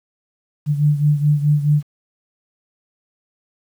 sine beating tone pair, 146.83 / 151.53 Hz, D3 / D#3, 0 / -45 cents, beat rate 4.7 Hz, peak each -14 / -19 dBFS, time 0.66-1.83 s, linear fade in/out 50 ms, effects 8-bit

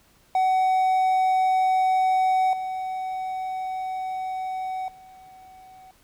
triangle tone with level steps, 751 Hz, F#5, 26 cents sharp, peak -16 / -25 / -43 dBFS, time 0.35-5.91 s, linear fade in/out 2 ms, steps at 2.53 / 4.88 s, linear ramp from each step 2 ms, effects pink hiss -59 dBFS RMS until 6.03 s

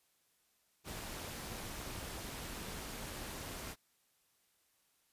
pink noise with amplitude modulation, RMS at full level -42 dBFS, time 0.84-3.76 s, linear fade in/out 50 ms, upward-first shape sine, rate 260 Hz, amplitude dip 60%, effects white hiss -75 dBFS RMS until 5.12 s + resampled to 32000 Hz

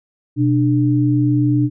sine tone pair together, 125.1 / 297.2 Hz, B2 / D4, +23 / +21 cents, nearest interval octave + minor third, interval 1498 cents, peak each -15 dBFS, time 0.36-1.7 s, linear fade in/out 50 ms, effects none

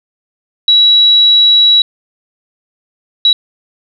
sine tone bursts at uneven times, 3900 Hz, B7, 23 cents flat, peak -4 dBFS, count 2, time 0.68-1.82 / 3.25-3.33 s, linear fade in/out 2 ms, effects none

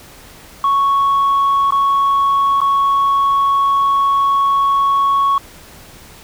sine tone with dropouts, 1108.7 Hz, C#6, in tune, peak -9 dBFS, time 0.64-5.38 s, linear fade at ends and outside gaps 2 ms, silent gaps 1.707-1.722 / 2.605-2.615 s, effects tanh soft clip ceiling -9 dBFS + pink hiss -40 dBFS RMS until 6.23 s

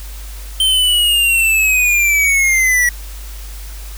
square linear sweep, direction down, 3116 to 1924 Hz, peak -11 dBFS, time 0.6-2.89 s, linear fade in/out 2 ms, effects added 50 Hz sine -27 dBFS peak until 3.97 s + white hiss -37 dBFS RMS until 3.97 s

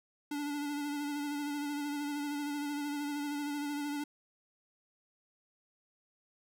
square tone with vibrato, 290.4 Hz, D4, 19 cents flat, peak -35 dBFS, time 0.31-4.04 s, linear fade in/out 5 ms, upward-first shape sine, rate 13 Hz, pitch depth 30 cents each way, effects none

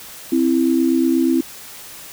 sine tone pair together, 261.6 / 330 Hz, C4 / E4, 0 / +2 cents, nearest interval major third, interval 402 cents, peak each -16 dBFS, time 0.32-1.41 s, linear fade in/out 5 ms, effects white hiss -37 dBFS RMS until 2.12 s

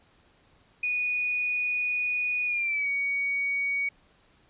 sine tone with pitch glide, 2468 to 2250 Hz, D#7 to C#7, -15 to +25 cents, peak -25 dBFS, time 0.83-3.89 s, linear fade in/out 5 ms, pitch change -160 cents, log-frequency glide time 2.46-2.88 s, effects pink hiss -62 dBFS RMS until 4.49 s + resampled to 8000 Hz

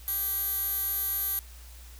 15% pulse tone with band-pass filter, 392 Hz, G4, in tune, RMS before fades -30 dBFS, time 0.08-1.39 s, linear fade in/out 0 ms, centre 12000 Hz, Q 8.5, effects added 60 Hz sine -45 dBFS peak until 1.99 s + white hiss -53 dBFS RMS until 1.99 s

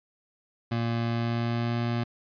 25% pulse tone with pitch glide, 116.54 to 118.24 Hz, A#2 to A#2, 0 to +25 cents, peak -22 dBFS, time 0.71-2.04 s, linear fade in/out 10 ms, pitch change +25 cents, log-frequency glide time 1.04-1.79 s, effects resampled to 11025 Hz

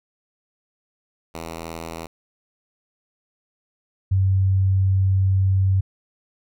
5% pulse / sine tone pair in turn, 82.41 / 95.64 Hz, E2 / G2, 0 / -42 cents, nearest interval minor third, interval 258 cents, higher second, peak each -20 / -15 dBFS, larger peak second, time 1.34-2.07 / 4.11-5.81 s, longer second, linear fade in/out 10 ms, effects none

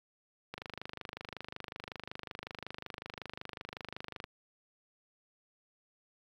click train, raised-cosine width 0.3 ms, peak -24 dBFS, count 95, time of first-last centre 0.54-4.241 s, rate 25.4 Hz, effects high-pass 60 Hz 12 dB/octave + 10-bit

